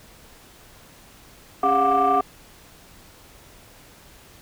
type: tone cluster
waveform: sine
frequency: 275.2 / 405.1 / 703 / 734 / 1179 Hz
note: C#4 / G#4 / F5 / F#5 / D6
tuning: -12 / -43 / +11 / -14 / +6 cents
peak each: -27 / -24 / -24 / -19 / -19 dBFS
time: 1.63-2.21 s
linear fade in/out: 5 ms
effects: tanh soft clip ceiling -10 dBFS + pink hiss -49 dBFS RMS until 4.41 s